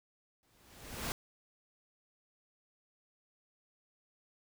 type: noise with exponential growth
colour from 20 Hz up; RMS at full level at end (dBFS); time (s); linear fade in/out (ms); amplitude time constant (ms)
pink; -35; 0.43-1.12; 0; 150
effects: none